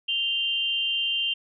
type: tone pair together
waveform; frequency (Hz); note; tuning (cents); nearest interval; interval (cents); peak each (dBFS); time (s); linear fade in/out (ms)
sine; 2794 / 3138; F7 / G7; 0 / +1; major second; 201; -26; 0.08-1.34; 10
effects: none